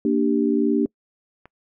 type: chord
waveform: sine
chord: G minor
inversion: first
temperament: equal with one note detuned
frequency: 233.1 / 294.5 / 392 Hz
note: Bb3 / D4 / G4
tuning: 0 / +5 / 0 cents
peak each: -21 / -20 / -23 dBFS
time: 0.05-0.86 s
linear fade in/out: 2 ms
type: click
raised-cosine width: 0.5 ms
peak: -28 dBFS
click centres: 1.456 s
effects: noise-tail reverb RT60 0.1 s tail -26 dB re dry